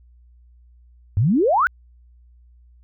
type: exponential sweep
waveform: sine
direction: up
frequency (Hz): 91.3 to 1568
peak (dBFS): -14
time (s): 1.17-1.67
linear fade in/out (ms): 0
effects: added 60 Hz sine -48 dBFS peak until 2.83 s